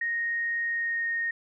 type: tone with pitch glide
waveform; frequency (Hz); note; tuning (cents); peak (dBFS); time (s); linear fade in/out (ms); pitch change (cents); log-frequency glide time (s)
sine; 1864 to 1853.3; A#6 to A#6; -1 to -11; -26; 0.01-1.31; 5; -10; 0.65-1.08
effects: none